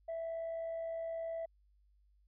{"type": "tone with amplitude modulation", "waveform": "sine", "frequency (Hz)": 659.3, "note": "E5", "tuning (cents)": 0, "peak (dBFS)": -34, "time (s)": [0.08, 1.46], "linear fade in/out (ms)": 10, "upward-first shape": "sine", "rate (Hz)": 59.4, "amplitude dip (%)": 30, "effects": ["tanh soft clip ceiling -35 dBFS", "added 50 Hz sine -66 dBFS peak until 2.27 s"]}